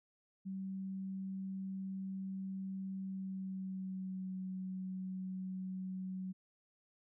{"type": "tone with pitch glide", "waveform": "sine", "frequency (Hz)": [191.5, 187.13], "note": ["G3", "F#3"], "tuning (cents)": [-40, 20], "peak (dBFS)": -39, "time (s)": [0.45, 6.33], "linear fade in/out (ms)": 20, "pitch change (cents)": -40, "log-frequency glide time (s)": [3.01, 4.34], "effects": []}